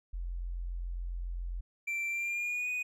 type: tone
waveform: sine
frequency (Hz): 43.65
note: F1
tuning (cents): 0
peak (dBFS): -34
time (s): 0.13-1.61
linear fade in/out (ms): 10
type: tone with pitch glide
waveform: triangle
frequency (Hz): 2349 to 2480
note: D7 to D#7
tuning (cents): 0 to -6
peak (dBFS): -30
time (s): 1.87-2.83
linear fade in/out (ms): 10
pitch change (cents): +94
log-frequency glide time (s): 2.09-2.71
effects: none